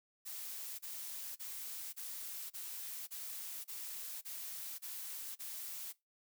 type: noise bursts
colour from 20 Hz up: blue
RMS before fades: -45 dBFS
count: 10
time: 0.25-5.929 s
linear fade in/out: 20 ms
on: 540 ms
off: 31 ms
effects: noise-tail reverb RT60 0.2 s tail -20 dB re dry